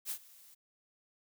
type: noise with ADSR envelope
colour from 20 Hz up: blue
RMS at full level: -36 dBFS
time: 0.05-0.55 s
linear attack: 54 ms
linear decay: 76 ms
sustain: -22 dB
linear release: 14 ms
effects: none